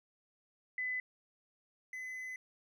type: tone pair in turn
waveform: sine / triangle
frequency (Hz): 2009 / 2023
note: B6 / B6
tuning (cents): +29 / +41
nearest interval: unison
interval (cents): 12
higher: second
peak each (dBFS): -34 / -39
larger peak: first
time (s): 0.78-1 / 1.93-2.36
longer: second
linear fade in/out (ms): 2
effects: none